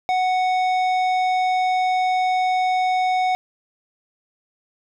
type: tone with tanh clipping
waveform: triangle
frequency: 740 Hz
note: F#5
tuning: in tune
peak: -19 dBFS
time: 0.09-3.35 s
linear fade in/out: 0 ms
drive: 16 dB
effects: none